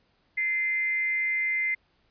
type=tone with frequency modulation; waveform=sine; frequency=2074 Hz; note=C7; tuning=16 cents flat; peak=-24 dBFS; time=0.37-1.75 s; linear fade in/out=10 ms; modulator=343 Hz; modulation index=0.25; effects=pink hiss -68 dBFS RMS until 2.1 s + resampled to 11025 Hz